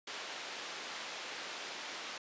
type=band-pass noise; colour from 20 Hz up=white; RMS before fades=-44 dBFS; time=0.07-2.18 s; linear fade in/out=5 ms; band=330 to 4000 Hz; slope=12 dB/octave; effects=resampled to 16000 Hz